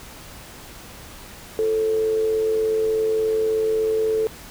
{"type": "tone with amplitude modulation", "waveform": "sine", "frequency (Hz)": 440, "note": "A4", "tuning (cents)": 0, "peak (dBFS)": -16, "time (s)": [1.59, 4.27], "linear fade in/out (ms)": 0, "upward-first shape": "sine", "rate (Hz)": 96.6, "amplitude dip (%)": 40, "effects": ["pink hiss -41 dBFS RMS until 4.5 s"]}